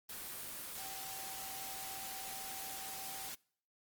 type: tone in noise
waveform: sine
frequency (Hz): 773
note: G5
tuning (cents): -24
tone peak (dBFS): -50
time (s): 0.78-3.29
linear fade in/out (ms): 5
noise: white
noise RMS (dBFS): -45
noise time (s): 0.09-3.35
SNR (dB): -8
effects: noise-tail reverb RT60 0.6 s tail -26 dB re dry + Opus 24 kbps